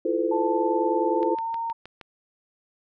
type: chord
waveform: sine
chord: F major seventh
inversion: third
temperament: equal with one note detuned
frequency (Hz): 329.6 / 349.2 / 440 / 510.1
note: E4 / F4 / A4 / C5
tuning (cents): 0 / 0 / 0 / -44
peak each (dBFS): -27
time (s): 0.05-1.35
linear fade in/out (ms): 5
type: tone with pitch glide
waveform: sine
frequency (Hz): 881 to 918.4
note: A5 to A#5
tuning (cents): +2 to -26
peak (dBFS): -26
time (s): 0.31-1.73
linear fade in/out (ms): 10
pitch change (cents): +72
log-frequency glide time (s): 1.1-1.56
type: click train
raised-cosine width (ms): 0.3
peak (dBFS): -25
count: 6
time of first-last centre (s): 1.23-2.012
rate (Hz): 6.39
effects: none

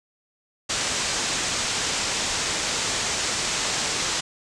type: low-pass noise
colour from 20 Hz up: white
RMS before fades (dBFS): -26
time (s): 0.69-4.21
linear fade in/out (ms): 10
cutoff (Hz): 8000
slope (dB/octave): 48
effects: none

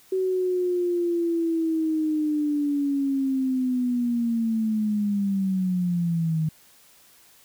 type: linear sweep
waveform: sine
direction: down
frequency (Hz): 378.4 to 155.56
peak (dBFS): -21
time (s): 0.12-6.49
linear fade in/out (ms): 5
effects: white hiss -55 dBFS RMS until 7.44 s

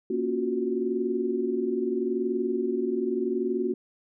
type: chord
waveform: sine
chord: Gb major seventh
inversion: first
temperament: equal with one note detuned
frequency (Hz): 235.7 / 277.2 / 349.2 / 370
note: Bb3 / Db4 / F4 / Gb4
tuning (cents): +19 / 0 / 0 / 0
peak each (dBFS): -31 / -33 / -32 / -27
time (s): 0.1-3.74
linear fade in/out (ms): 5
effects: none

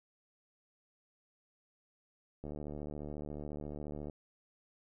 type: click train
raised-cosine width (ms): 2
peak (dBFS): -30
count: 124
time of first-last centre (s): 2.44-4.098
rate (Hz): 74.2
effects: none

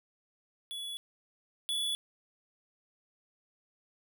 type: tone pair in turn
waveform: square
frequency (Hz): 3401 / 3427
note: G#7 / A7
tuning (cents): +40 / -46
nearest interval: unison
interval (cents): 14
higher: second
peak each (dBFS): -38 / -31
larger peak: second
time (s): 0.71-0.97 / 1.69-1.95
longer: neither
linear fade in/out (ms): 0
effects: none

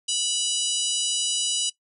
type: harmonic tone with a mistuned harmonic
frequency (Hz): 981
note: B5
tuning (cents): -12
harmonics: 3 / 4 / 5 / 6 / 7 / 8 / 9 / 10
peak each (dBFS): -27 / -33 / -34 / -33 / -32 / -33 / -32 / -36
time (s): 0.08-1.7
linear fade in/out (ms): 10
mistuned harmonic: 10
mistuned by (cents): -21
effects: noise-tail reverb RT60 0.1 s tail -17 dB re dry

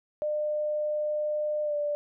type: tone with pitch glide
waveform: sine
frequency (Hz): 602 to 587.9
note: D5 to D5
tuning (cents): +43 to +2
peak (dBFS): -26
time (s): 0.22-1.95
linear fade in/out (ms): 0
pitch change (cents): -41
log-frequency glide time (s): 1.63-1.75
effects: none

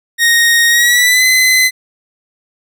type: tone with pitch glide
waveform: sawtooth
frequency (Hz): 1864.7 to 2033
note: A#6 to B6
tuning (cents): 0 to +50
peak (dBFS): -4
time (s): 0.18-1.71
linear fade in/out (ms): 50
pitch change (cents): +150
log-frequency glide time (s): 0.68-1.26
effects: none

